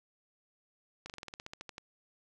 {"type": "slowing click train", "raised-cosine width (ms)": 0.2, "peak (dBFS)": -26, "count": 13, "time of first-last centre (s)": [1.06, 1.781], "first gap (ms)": 38, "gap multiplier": 1.08, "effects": []}